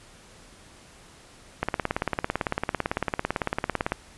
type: click train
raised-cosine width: 0.5 ms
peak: -9 dBFS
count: 42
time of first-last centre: 1.63-3.921 s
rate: 17.9 Hz
effects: pink hiss -51 dBFS RMS until 4.17 s + resampled to 24000 Hz